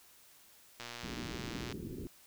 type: click train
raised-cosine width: 0.2 ms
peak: -26 dBFS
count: 111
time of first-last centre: 0.8-1.724 s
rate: 119 Hz
type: low-pass noise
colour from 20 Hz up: white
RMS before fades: -43 dBFS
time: 1.03-2.07 s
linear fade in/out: 0 ms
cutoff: 400 Hz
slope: 48 dB/octave
effects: white hiss -61 dBFS RMS until 2.26 s